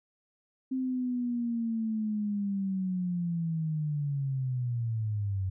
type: linear sweep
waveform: sine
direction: down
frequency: 262.5 to 92.8 Hz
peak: -28 dBFS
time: 0.71-5.5 s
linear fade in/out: 10 ms
effects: none